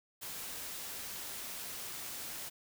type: noise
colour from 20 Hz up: white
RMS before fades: -43 dBFS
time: 0.21-2.5 s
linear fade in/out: 20 ms
effects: none